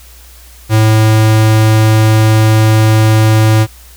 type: tone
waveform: square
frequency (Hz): 109.4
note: A2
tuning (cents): -9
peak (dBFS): -6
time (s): 0.69-3.67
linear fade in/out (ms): 50
effects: added 60 Hz sine -36 dBFS peak until 3.96 s + white hiss -40 dBFS RMS until 3.96 s